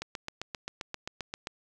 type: click train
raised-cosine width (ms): 0.2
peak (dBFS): -18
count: 12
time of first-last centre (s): 0.02-1.471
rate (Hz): 7.58
effects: none